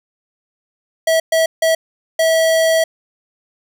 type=tone bursts at uneven times; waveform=square; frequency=649 Hz; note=E5; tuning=27 cents flat; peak=-12 dBFS; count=4; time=1.07-1.2 / 1.32-1.46 / 1.62-1.75 / 2.19-2.84 s; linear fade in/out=5 ms; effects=none